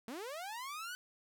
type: linear sweep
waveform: sawtooth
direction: up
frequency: 211.4 to 1512 Hz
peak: -38 dBFS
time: 0.08-0.95 s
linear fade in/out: 0 ms
effects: none